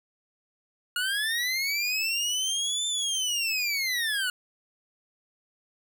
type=linear two-way sweep; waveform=25% pulse; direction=up then down; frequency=1425 to 3570 to 1436 Hz; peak=-22 dBFS; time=0.96-4.3 s; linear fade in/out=2 ms; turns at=2.87 s; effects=none